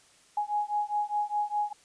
sine beating tone pair, 830.6 / 835.5 Hz, G#5 / G#5, 0 / +10 cents, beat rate 4.9 Hz, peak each -30 dBFS, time 0.37-1.73 s, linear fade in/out 5 ms, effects white hiss -60 dBFS RMS until 1.84 s + resampled to 22050 Hz

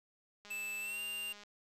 click train, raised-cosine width 0.2 ms, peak -37 dBFS, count 204, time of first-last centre 0.45-1.435 s, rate 206 Hz
square tone with pitch glide, 2635 to 2788 Hz, E7 to F7, -1 to -4 cents, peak -39 dBFS, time 0.5-1.33 s, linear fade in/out 10 ms, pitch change +97 cents, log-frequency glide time 0.8-1.01 s
effects none

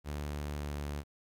sawtooth tone with pitch glide, 73.4 to 72.68 Hz, D2 to D2, 0 to -17 cents, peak -32 dBFS, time 0.04-1.04 s, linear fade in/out 50 ms, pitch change -17 cents, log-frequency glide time 0.56-0.76 s, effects 12-bit

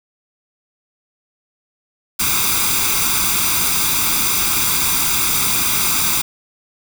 white noise with comb filter, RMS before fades -17 dBFS, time 2.19-6.22 s, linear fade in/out 10 ms, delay 0.83 ms, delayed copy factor +0.75, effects none

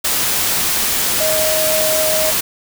sine tone in noise, 626 Hz, D#5, 10 cents sharp, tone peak -17 dBFS, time 1.2-2.31 s, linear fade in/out 10 ms, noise white, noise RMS -17 dBFS, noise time 0.04-2.41 s, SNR -3 dB, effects none

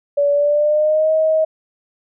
sine tone with pitch glide, 573 to 632.1 Hz, D5 to D#5, -43 to +27 cents, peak -12 dBFS, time 0.17-1.45 s, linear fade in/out 10 ms, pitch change +170 cents, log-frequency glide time 0.31-1.12 s, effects none

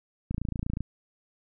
click train, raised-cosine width 5 ms, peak -18 dBFS, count 15, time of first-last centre 0.31-0.806 s, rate 28.2 Hz, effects none

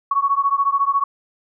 sine beating tone pair, 1108.7 / 1122.7 Hz, C#6 / C#6, 0 / +22 cents, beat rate 14 Hz, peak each -18 / -19 dBFS, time 0.11-1.04 s, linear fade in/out 5 ms, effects none

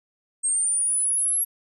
sine linear sweep, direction up, 8372 to 11330 Hz, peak -20 dBFS, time 0.43-1.45 s, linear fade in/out 20 ms, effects none

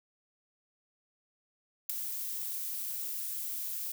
violet noise with ADSR envelope, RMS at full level -28 dBFS, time 1.89-3.92 s, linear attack 10 ms, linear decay 3 ms, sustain -9 dB, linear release 4 ms, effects none

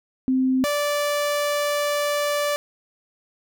sine / sawtooth tone pair in turn, 260 / 583.7 Hz, C4 / D5, -11 / -11 cents, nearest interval octave + major second, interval 1400 cents, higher second, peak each -17 dBFS, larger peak neither, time 0.28-0.64 / 0.64-2.56 s, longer second, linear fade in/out 0 ms, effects none

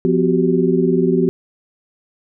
sine tone cluster, 174.3 / 251.6 / 367.6 / 387.8 Hz, F3 / B3 / F#4 / G4, -3 / +32 / -11 / -19 cents, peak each -18 dBFS, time 0.05-1.29 s, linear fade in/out 0 ms, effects none

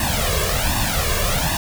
pink noise with flanger, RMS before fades -20 dBFS, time 0-1.57 s, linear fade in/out 2 ms, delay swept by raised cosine 1.1 to 1.82 ms, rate 1.3 Hz, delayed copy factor +0.85, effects none

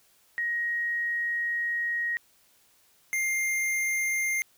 sine / square tone pair in turn, 1885 / 2108 Hz, A#6 / C7, +19 / +12 cents, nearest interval major second, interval 193 cents, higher second, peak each -26 dBFS, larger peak neither, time 0.38-2.17 / 3.13-4.42 s, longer first, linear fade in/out 0 ms, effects white hiss -63 dBFS RMS until 4.57 s

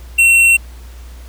triangle tone with tanh clipping, 2720 Hz, F7, 46 cents flat, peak -8 dBFS, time 0.18-0.57 s, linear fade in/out 10 ms, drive 16 dB, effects added 60 Hz sine -31 dBFS peak until 1.28 s + pink hiss -44 dBFS RMS until 1.28 s

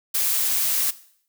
blue noise, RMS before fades -22 dBFS, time 0.14-0.91 s, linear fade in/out 10 ms, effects noise-tail reverb RT60 0.6 s tail -17 dB re dry

